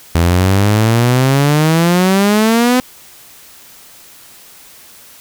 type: exponential sweep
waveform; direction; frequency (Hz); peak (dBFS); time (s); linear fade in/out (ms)
sawtooth; up; 82.41 to 255.6; -5; 0.15-2.8; 0
effects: white hiss -40 dBFS RMS until 5.2 s